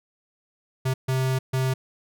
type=tone bursts at uneven times; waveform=square; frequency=130.81 Hz; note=C3; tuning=in tune; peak=-22 dBFS; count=3; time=0.85-0.94 / 1.08-1.39 / 1.53-1.74 s; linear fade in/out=10 ms; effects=none